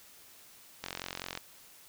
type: click train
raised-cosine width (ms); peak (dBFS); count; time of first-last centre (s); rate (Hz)
0.2; -19; 25; 0.84-1.375; 44.9
effects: white hiss -56 dBFS RMS until 1.88 s